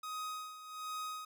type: tone with tremolo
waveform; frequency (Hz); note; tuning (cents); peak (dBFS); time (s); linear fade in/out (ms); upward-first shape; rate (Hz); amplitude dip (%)
45% pulse; 1256; D#6; +16; -38; 0.03-1.25; 5; sine; 1.3; 70
effects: none